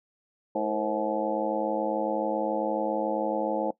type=harmonic tone with a mistuned harmonic; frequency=107.2 Hz; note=A2; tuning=45 cents flat; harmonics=2 / 3 / 4 / 5 / 6 / 7 / 8; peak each=-35 / -32 / -35 / -29 / -35 / -35 / -33 dBFS; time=0.55-3.71 s; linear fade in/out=5 ms; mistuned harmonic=4; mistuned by=+140 cents; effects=noise-tail reverb RT60 0.1 s tail -19 dB re dry